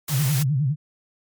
white noise, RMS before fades -29 dBFS, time 0.08-0.43 s, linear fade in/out 5 ms
sine tone with vibrato, 140 Hz, C#3, 18 cents sharp, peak -18 dBFS, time 0.09-0.76 s, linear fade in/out 50 ms, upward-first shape sine, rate 9.8 Hz, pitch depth 180 cents each way
effects MP3 96 kbps

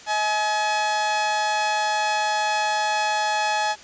sawtooth tone pair together, 635.8 / 847 Hz, D#5 / G#5, +37 / +34 cents, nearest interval perfect fourth, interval 497 cents, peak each -26 / -17 dBFS, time 0.06-3.76 s, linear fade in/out 50 ms, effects white hiss -44 dBFS RMS until 3.83 s + resampled to 16000 Hz

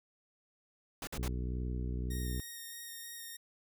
pink noise bursts, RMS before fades -41 dBFS, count 3, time 1.02-1.28 s, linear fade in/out 2 ms, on 52 ms, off 52 ms
harmonic tone, 61.74 Hz, B1, in tune, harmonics 1 / 2 / 3 / 4 / 5 / 6 / 7, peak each -35 / -41 / -45 / -47 / -49 / -51 / -52 dBFS, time 1.18-2.4 s, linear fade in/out 0 ms
5% pulse tone with vibrato, 1857 Hz, A#6, 7 cents flat, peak -34 dBFS, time 2.1-3.37 s, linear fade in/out 10 ms, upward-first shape square, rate 3.2 Hz, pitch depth 10 cents each way
effects none

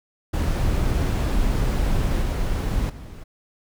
brown noise with level steps, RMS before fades -21 / -23 / -37 dBFS, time 0.33-3.24 s, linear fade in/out 10 ms, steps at 2.22 / 2.89 s, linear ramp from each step 10 ms, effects none

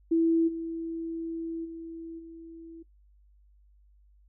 sine tone with level steps, 329.6 Hz, E4, in tune, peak -20 / -31 / -37 / -42 dBFS, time 0.11-2.83 s, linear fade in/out 10 ms, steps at 0.47 / 1.64 / 2.18 s, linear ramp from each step 20 ms, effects noise-tail reverb RT60 0.1 s tail -17 dB re dry + added 50 Hz sine -57 dBFS peak until 4.28 s

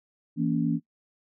sine chord, A# diminished, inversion second, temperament equal with one note detuned, 164.81 / 233.1 / 281.7 Hz, E3 / A#3 / C#4, 0 / 0 / +28 cents, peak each -27 dBFS, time 0.36-0.8 s, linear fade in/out 50 ms, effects noise-tail reverb RT60 0.1 s tail -21 dB re dry

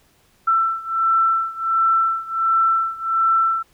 sine beating tone pair, 1336 / 1337.4 Hz, E6 / E6, +23 / +25 cents, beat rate 1.4 Hz, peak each -18 / -20 dBFS, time 0.47-3.63 s, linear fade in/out 10 ms, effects pink hiss -58 dBFS RMS until 3.73 s

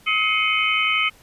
sine tone cluster, 1276 / 2119 / 2230 / 2511 / 3038 Hz, D#6 / C7 / C#7 / D#7 / F#7, +43 / +21 / +10 / +15 / +45 cents, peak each -24 dBFS, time 0.06-1.1 s, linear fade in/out 20 ms, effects pink hiss -52 dBFS RMS until 1.22 s + resampled to 32000 Hz

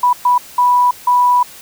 sine tone bursts at uneven times, 984 Hz, B5, 7 cents flat, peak -8 dBFS, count 4, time 0.03-0.13 / 0.25-0.38 / 0.58-0.91 / 1.07-1.43 s, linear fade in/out 5 ms, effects white hiss -37 dBFS RMS until 1.61 s

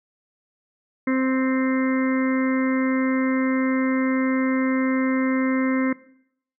harmonic tone, 261.6 Hz, C4, in tune, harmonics 1 / 2 / 4 / 5 / 6 / 7 / 8, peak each -19 / -29 / -33 / -36 / -37 / -35 / -31 dBFS, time 1.07-5.93 s, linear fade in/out 5 ms, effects noise-tail reverb RT60 0.7 s tail -20 dB re dry

